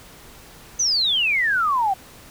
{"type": "exponential sweep", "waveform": "sine", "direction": "down", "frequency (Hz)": [6270, 744], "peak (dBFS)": -17, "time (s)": [0.79, 1.94], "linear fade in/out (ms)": 10, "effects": ["pink hiss -45 dBFS RMS until 2.3 s"]}